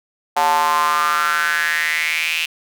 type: tone with high-pass filter sweep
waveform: square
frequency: 80.1 Hz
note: E2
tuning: 49 cents flat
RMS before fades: -18 dBFS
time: 0.36-2.46 s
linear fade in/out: 10 ms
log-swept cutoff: 810 to 2700 Hz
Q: 6
effects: none